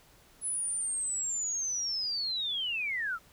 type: linear sweep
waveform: sine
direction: down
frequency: 10250 to 1266 Hz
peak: -30 dBFS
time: 0.41-3.19 s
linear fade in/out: 50 ms
effects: pink hiss -60 dBFS RMS until 3.32 s